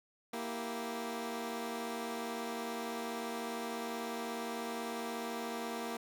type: chord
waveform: 15% pulse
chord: E diminished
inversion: second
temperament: equal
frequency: 233.1 / 329.6 / 392 Hz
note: Bb3 / E4 / G4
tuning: 0 / 0 / 0 cents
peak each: -33 / -39 / -38 dBFS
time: 0.33-5.97 s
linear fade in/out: 5 ms
effects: none

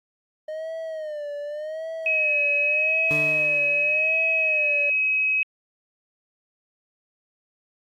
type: tone with vibrato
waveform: triangle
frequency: 614 Hz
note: D#5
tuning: 23 cents flat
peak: -27 dBFS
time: 0.48-4.9 s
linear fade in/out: 5 ms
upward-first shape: sine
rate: 0.86 Hz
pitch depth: 100 cents each way
type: tone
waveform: sine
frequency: 2548 Hz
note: D#7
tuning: 41 cents sharp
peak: -19 dBFS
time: 2.06-5.43 s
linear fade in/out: 2 ms
type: tone with exponential decay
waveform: 20% pulse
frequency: 149 Hz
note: D3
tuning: 25 cents sharp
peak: -22 dBFS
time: 3.11-4.36 s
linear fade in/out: 0 ms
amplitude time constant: 270 ms
effects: AAC 64 kbps

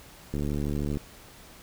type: click train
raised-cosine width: 3 ms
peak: -18 dBFS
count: 47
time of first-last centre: 0.34-0.971 s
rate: 72.9 Hz
effects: pink hiss -50 dBFS RMS until 1.62 s

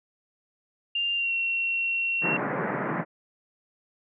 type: tone with pitch glide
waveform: sine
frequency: 2794 to 2729 Hz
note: F7 to F7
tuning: 0 to -41 cents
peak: -24 dBFS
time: 0.95-2.37 s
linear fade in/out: 5 ms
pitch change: -41 cents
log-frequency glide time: 1.15-1.32 s
type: band-pass noise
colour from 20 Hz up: pink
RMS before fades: -29 dBFS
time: 2.21-3.05 s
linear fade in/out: 50 ms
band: 140 to 2000 Hz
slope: 48 dB/octave
effects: none

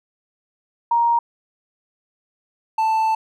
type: tone pair in turn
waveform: sine / triangle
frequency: 938 / 883 Hz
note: A#5 / A5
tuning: +11 / +6 cents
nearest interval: minor second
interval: 105 cents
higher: first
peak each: -14 dBFS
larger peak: neither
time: 0.91-1.19 / 2.78-3.15 s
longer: second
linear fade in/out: 5 ms
effects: none

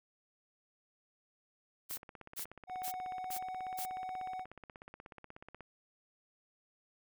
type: noise bursts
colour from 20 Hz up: blue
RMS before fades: -41 dBFS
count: 5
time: 1.89-3.86 s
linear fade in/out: 20 ms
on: 90 ms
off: 380 ms
type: click train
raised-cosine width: 0.5 ms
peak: -34 dBFS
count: 62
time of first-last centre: 1.91-5.607 s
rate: 16.5 Hz
type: tone with pitch glide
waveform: triangle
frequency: 740 to 745.1 Hz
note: F#5 to F#5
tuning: 0 to +12 cents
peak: -37 dBFS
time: 2.67-4.46 s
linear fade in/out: 50 ms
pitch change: +12 cents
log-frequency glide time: 3.08-3.52 s
effects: none

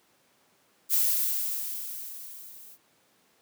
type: noise with level ramp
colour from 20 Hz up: violet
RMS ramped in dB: -22 to -50 dBFS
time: 0.89-2.78 s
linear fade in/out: 50 ms
effects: pink hiss -65 dBFS RMS until 3.41 s + high-pass 200 Hz 12 dB/octave

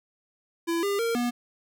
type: tone with pitch steps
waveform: square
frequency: 335.7 / 401.7 / 461.9 / 241.9 Hz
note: E4 / G4 / A#4 / B3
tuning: +32 / +42 / -16 / -36 cents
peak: -25 dBFS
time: 0.67-1.31 s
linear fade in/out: 20 ms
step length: 160 ms
effects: none

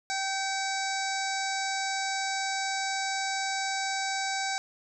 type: harmonic tone with a mistuned harmonic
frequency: 776 Hz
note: G5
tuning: 18 cents flat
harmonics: 1 / 2 / 3 / 5 / 6 / 7 / 8 / 9 / 10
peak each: -32 / -35 / -37 / -39 / -40 / -40 / -41 / -42 / -42 dBFS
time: 0.1-4.58 s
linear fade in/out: 0 ms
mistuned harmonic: 3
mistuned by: -45 cents
effects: none

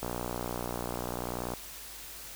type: click train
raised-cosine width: 1 ms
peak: -20 dBFS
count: 92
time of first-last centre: 0.03-1.537 s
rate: 60.4 Hz
effects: added 50 Hz sine -55 dBFS peak until 2.35 s + white hiss -45 dBFS RMS until 2.35 s

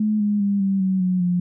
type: tone with pitch steps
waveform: sine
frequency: 213.4 / 207 / 200.7 / 194.67 / 188.8 / 183.11 / 177.59 Hz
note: G#3 / G#3 / G3 / G3 / F#3 / F#3 / F3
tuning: +47 / -5 / +41 / -12 / +35 / -18 / +29 cents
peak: -17 dBFS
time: 0-1.4 s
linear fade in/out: 5 ms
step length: 200 ms
effects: none

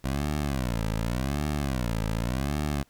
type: tone with vibrato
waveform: 15% pulse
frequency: 63.6 Hz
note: C2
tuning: 48 cents flat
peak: -20 dBFS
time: 0.04-2.83 s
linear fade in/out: 5 ms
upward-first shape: sine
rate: 0.87 Hz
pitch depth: 280 cents each way
effects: pink hiss -64 dBFS RMS until 2.89 s

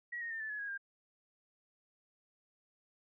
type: tone with pitch steps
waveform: sine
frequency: 1915 / 1858.3 / 1803.3 / 1750 / 1698.2 / 1648 / 1599.2 Hz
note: A#6 / A#6 / A6 / A6 / G#6 / G#6 / G6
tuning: +46 / -6 / +42 / -10 / +38 / -14 / +34 cents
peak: -38 dBFS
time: 0.12-0.778 s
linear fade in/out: 10 ms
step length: 94 ms
effects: none

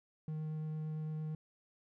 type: tone with vibrato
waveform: triangle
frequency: 155.4 Hz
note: D#3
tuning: 2 cents flat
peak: -35 dBFS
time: 0.28-1.35 s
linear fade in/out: 2 ms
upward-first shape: triangle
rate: 8.8 Hz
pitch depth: 8 cents each way
effects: none

